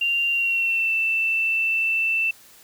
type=tone with pitch glide; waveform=sine; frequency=2778 to 2666 Hz; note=F7 to E7; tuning=-10 to +19 cents; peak=-19 dBFS; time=0.01-2.31 s; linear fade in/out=5 ms; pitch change=-71 cents; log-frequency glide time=0.3-0.93 s; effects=white hiss -50 dBFS RMS until 2.63 s